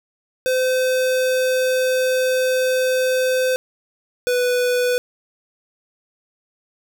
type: tone pair in turn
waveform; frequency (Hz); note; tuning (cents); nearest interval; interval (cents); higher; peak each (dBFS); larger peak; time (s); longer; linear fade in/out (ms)
square; 513 / 494.4; C5 / B4; -34 / +2; minor second; 64; first; -17; neither; 0.46-3.56 / 4.27-4.98; first; 0
effects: none